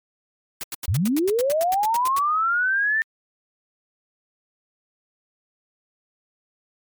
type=noise bursts; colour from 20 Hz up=white; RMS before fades=-30 dBFS; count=15; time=0.61-2.188 s; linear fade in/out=0 ms; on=24 ms; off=87 ms
type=linear sweep; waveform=sine; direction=up; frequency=68.9 to 1800 Hz; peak=-18 dBFS; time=0.88-3.02 s; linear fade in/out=0 ms
effects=MP3 96 kbps